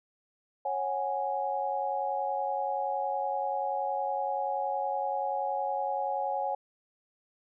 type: chord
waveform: sine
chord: C# suspended fourth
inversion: none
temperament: equal with one note detuned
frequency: 549.9 / 740 / 830.6 Hz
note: C#5 / F#5 / G#5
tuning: -14 / 0 / 0 cents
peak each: -34 / -34 / -31 dBFS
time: 0.65-6.55 s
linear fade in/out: 5 ms
effects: none